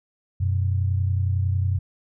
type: tone pair together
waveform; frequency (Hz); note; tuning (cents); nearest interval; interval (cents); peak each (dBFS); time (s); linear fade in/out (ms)
sine; 92.5 / 123.47; F#2 / B2; 0 / 0; perfect fourth; 500; -20 / -27; 0.4-1.79; 10
effects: none